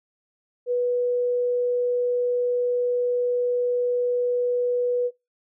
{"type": "tone", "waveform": "sine", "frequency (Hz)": 490, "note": "B4", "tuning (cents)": -14, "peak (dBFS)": -20, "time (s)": [0.66, 5.11], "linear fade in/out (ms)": 50, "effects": ["noise-tail reverb RT60 0.2 s tail -20 dB re dry"]}